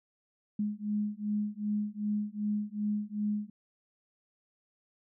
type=beating tone pair; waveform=sine; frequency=207.7 / 210.3 Hz; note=G#3 / G#3; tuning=0 / +22 cents; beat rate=2.6 Hz; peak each=-33 / -33 dBFS; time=0.59-3.5 s; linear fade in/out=5 ms; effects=none